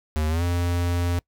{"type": "tone with pitch glide", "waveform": "square", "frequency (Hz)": [77.3, 87.27], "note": ["D#2", "F2"], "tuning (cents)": [-11, -1], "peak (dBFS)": -22, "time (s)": [0.16, 1.19], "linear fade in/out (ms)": 0, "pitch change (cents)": 210, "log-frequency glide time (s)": [0.28, 0.43], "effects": ["noise-tail reverb RT60 0.1 s tail -24 dB re dry"]}